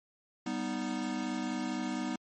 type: chord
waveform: square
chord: G augmented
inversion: none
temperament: equal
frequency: 196 / 246.9 / 311.1 Hz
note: G3 / B3 / D#4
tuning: 0 / 0 / 0 cents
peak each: -40 / -36 / -38 dBFS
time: 0.46-2.16 s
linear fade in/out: 5 ms
effects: MP3 32 kbps